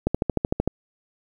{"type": "click train", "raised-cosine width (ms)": 2, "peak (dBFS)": -7, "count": 9, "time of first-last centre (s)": [0.07, 0.676], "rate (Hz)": 13.2, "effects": ["8-bit"]}